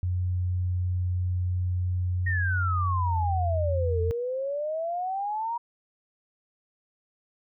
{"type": "tone with pitch glide", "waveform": "sine", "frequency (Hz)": [90.3, 85.53], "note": ["F#2", "F2"], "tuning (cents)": [-42, -36], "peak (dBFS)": -24, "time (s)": [0.03, 4.11], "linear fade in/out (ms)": 0, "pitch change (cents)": -94, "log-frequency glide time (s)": [3.09, 3.2]}
{"type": "exponential two-way sweep", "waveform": "sine", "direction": "down then up", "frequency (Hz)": [1883, 440, 957], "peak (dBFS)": -27, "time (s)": [2.26, 5.58], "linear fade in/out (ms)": 10, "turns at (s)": 4.01}
{"effects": []}